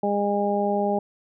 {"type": "harmonic tone", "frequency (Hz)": 203.4, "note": "G#3", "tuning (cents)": -36, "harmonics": [1, 2, 3, 4], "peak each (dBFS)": [-26, -26, -26, -26], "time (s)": [0.03, 0.99], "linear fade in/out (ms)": 5, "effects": []}